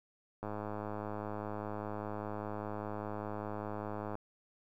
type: click train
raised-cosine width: 1 ms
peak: -26 dBFS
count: 392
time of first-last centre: 0.43-4.154 s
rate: 105 Hz
effects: 11-bit